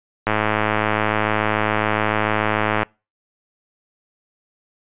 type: click train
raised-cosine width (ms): 0.5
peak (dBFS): -3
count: 275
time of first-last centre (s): 0.27-2.831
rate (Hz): 107
effects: noise-tail reverb RT60 0.3 s tail -26 dB re dry + resampled to 8000 Hz